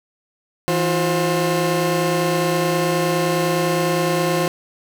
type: tone cluster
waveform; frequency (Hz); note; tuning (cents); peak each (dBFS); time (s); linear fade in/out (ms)
30% pulse; 163.9 / 357.5 / 529; E3 / F4 / C5; -10 / +41 / +19; -19; 0.68-4.48; 0
effects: none